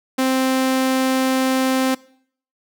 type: tone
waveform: sawtooth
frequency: 261.6 Hz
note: C4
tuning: in tune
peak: -12 dBFS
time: 0.18-1.95 s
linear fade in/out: 10 ms
effects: noise-tail reverb RT60 0.6 s tail -22 dB re dry